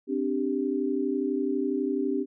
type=chord; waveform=sine; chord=C suspended second; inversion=none; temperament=equal; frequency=261.6 / 293.7 / 392 Hz; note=C4 / D4 / G4; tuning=0 / 0 / 0 cents; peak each=-29 dBFS; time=0.07-2.26 s; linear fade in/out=50 ms; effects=none